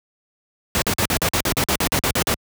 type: noise bursts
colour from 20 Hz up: pink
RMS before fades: -19 dBFS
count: 14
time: 0.75-2.341 s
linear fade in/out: 0 ms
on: 70 ms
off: 47 ms
effects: high-pass 60 Hz 12 dB/octave